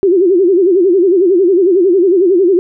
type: tone with vibrato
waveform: sine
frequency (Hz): 367.4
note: F#4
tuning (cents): -12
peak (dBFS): -6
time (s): 0.03-2.59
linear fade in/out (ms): 0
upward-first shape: sine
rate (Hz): 11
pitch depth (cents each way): 150
effects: none